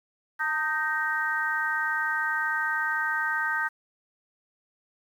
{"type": "harmonic tone with a mistuned harmonic", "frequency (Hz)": 311.1, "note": "D#4", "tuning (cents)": 0, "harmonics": [3, 4, 5, 6], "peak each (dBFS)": [-33, -33, -27, -31], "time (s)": [0.39, 3.69], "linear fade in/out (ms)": 20, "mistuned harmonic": 3, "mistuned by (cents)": -48, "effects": ["9-bit"]}